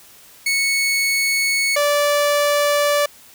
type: tone pair in turn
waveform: sawtooth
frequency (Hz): 2209 / 581.9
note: C#7 / D5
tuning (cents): -7 / -16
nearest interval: octave + major seventh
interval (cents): 2309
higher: first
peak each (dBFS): -13 / -11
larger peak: second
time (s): 0.46-1.76 / 1.76-3.06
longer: neither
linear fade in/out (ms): 5
effects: white hiss -46 dBFS RMS until 3.34 s